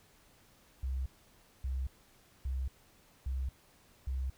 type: tone bursts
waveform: sine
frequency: 65.41 Hz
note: C2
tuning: in tune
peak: -32 dBFS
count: 5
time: 0.83-4.3 s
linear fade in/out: 5 ms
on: 230 ms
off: 580 ms
effects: pink hiss -64 dBFS RMS until 4.37 s